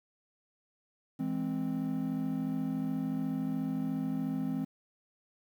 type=chord; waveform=triangle; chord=E augmented; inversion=none; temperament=equal; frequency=164.81 / 207.7 / 261.6 Hz; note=E3 / G#3 / B#3; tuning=0 / 0 / 0 cents; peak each=-35 / -35 / -31 dBFS; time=1.19-4.65 s; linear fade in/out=10 ms; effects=10-bit